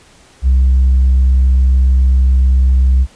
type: tone with tanh clipping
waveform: triangle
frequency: 64.8 Hz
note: C2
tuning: 16 cents flat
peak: -7 dBFS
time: 0.42-3.07 s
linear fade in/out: 50 ms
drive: 6 dB
effects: pink hiss -45 dBFS RMS until 3.15 s + resampled to 22050 Hz